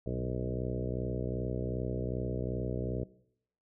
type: harmonic tone with a mistuned harmonic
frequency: 62.6 Hz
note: B1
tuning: 24 cents sharp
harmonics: 1 / 2 / 3 / 4 / 5 / 6 / 7 / 8 / 9 / 10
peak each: -39 / -37 / -40 / -43 / -43 / -42 / -41 / -43 / -48 / -46 dBFS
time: 0.06-3.04 s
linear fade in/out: 5 ms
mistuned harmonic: 2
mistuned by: -47 cents
effects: noise-tail reverb RT60 0.7 s tail -20 dB re dry